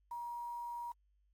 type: tone with quantisation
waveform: sine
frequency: 951 Hz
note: A#5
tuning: 34 cents sharp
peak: -40 dBFS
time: 0.11-0.92 s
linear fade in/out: 5 ms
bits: 10
effects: added 50 Hz sine -70 dBFS peak until 1.33 s + AAC 48 kbps